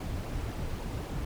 brown noise with flanger, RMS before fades -35 dBFS, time 0-1.25 s, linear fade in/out 5 ms, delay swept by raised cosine 0.51 to 5.61 ms, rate 3.7 Hz, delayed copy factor -0.55, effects none

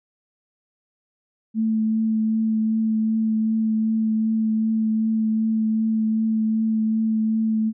sine tone with vibrato, 220.3 Hz, A3, 2 cents sharp, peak -18 dBFS, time 1.54-7.73 s, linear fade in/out 50 ms, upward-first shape triangle, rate 2.6 Hz, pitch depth 15 cents each way, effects none

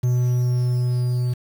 triangle tone with level ramp, 123.8 Hz, B2, 5 cents sharp, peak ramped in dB -14 to -17 dBFS, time 0.03-1.34 s, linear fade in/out 10 ms, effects 7-bit

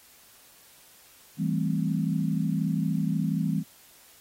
sine chord, A minor seventh, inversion second, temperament equal with one note detuned, 163.11 / 196 / 220 / 261.6 Hz, E3 / G3 / A3 / C4, -18 / 0 / 0 / 0 cents, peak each -27 / -29 / -32 / -32 dBFS, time 1.37-3.64 s, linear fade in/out 50 ms, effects white hiss -55 dBFS RMS until 4.2 s + AAC 48 kbps

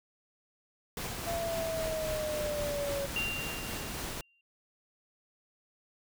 pink noise with tremolo, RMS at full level -37 dBFS, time 0.97-4.21 s, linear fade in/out 2 ms, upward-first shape triangle, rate 3.7 Hz, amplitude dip 25%
sine linear sweep, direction down, 683 to 554.4 Hz, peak -32 dBFS, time 1.26-3.07 s, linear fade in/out 20 ms
sine tone with exponential decay, 2775 Hz, F7, 12 cents flat, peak -29 dBFS, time 3.16-4.41 s, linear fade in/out 2 ms, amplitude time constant 270 ms
effects none

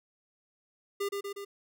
square tone with echo, 401.1 Hz, G4, 40 cents sharp, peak -30 dBFS, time 1-1.09 s, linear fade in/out 10 ms, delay 120 ms, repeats 3, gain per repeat -3 dB, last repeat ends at 1.45 s, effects none

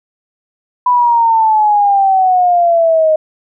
sine exponential sweep, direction down, 996 to 620 Hz, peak -7 dBFS, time 0.86-3.16 s, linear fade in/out 5 ms, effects none

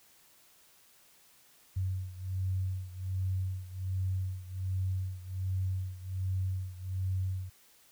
sine beating tone pair, 93.3 / 94.6 Hz, F#2 / F#2, +15 / +39 cents, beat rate 1.3 Hz, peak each -33 / -36 dBFS, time 1.76-7.5 s, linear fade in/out 10 ms, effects white hiss -62 dBFS RMS until 7.91 s

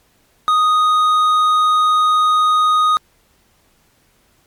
triangle tone with hard clipping, 1244 Hz, D#6, 1 cent flat, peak -12 dBFS, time 0.48-2.97 s, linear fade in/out 0 ms, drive 9 dB, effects pink hiss -57 dBFS RMS until 4.46 s + MP3 96 kbps

